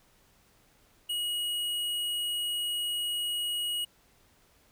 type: tone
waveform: square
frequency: 2900 Hz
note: F#7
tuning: 35 cents flat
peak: -30 dBFS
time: 1.09-3.85 s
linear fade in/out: 10 ms
effects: pink hiss -64 dBFS RMS until 4.71 s